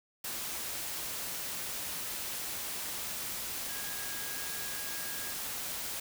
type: tone in noise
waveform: sine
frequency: 1643 Hz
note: G#6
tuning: 19 cents flat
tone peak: -46 dBFS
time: 3.69-5.33 s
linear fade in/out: 5 ms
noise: white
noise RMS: -38 dBFS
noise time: 0.24-6 s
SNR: -11 dB
effects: none